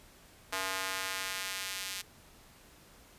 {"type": "tone with high-pass filter sweep", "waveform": "square", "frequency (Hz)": 95.1, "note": "F#2", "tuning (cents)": 48, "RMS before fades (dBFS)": -37, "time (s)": [0.52, 2.02], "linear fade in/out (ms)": 10, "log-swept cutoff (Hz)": [980, 3000], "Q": 0.78, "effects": ["pink hiss -58 dBFS RMS until 3.18 s", "resampled to 32000 Hz"]}